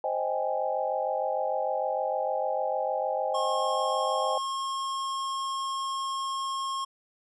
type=chord; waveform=sine; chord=Ab major seventh; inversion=first; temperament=equal; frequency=523.3 / 622.3 / 784 / 830.6 Hz; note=C5 / Eb5 / G5 / Ab5; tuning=0 / 0 / 0 / 0 cents; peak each=-31 / -31 / -32 / -33 dBFS; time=0.04-4.38 s; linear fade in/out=2 ms
type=tone; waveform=square; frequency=1079 Hz; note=C#6; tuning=47 cents flat; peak=-30 dBFS; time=3.34-6.85 s; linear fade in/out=10 ms
effects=resampled to 22050 Hz